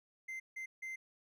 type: tone bursts at uneven times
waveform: triangle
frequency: 2079 Hz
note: C7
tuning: 12 cents flat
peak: -39 dBFS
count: 3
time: 0.28-0.4 / 0.56-0.66 / 0.82-0.96 s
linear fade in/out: 10 ms
effects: none